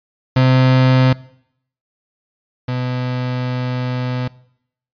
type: tone pair in turn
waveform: 35% pulse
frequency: 129.4 / 125.72 Hz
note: C3 / B2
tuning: -19 / +31 cents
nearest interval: unison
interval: 50 cents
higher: first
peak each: -8 / -17 dBFS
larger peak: first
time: 0.36-1.13 / 2.68-4.28 s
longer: second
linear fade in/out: 5 ms
effects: noise-tail reverb RT60 0.7 s tail -21 dB re dry + resampled to 11025 Hz